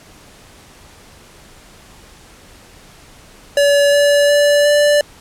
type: tone with pitch steps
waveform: square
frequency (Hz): 571 / 576 / 581 / 586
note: D5 / D5 / D5 / D5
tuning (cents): -49 / -34 / -19 / -4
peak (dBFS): -10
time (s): 3.57-5.01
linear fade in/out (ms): 2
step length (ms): 360
effects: pink hiss -43 dBFS RMS until 5.2 s + low-pass 11000 Hz 12 dB/octave